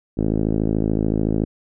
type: tone with low-pass filter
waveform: 5% pulse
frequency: 53.7 Hz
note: A1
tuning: 41 cents flat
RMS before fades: -20 dBFS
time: 0.17-1.45 s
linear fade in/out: 10 ms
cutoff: 300 Hz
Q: 1.2
effects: none